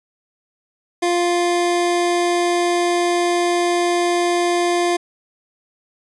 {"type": "tone", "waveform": "25% pulse", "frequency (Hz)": 349.2, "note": "F4", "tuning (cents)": 0, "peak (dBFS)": -12, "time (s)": [1.02, 4.97], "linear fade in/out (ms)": 10, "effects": ["resampled to 24000 Hz"]}